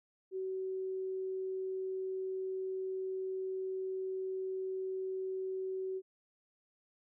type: tone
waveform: sine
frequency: 377.9 Hz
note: F#4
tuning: 37 cents sharp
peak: -35 dBFS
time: 0.31-6.02 s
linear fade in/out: 50 ms
effects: none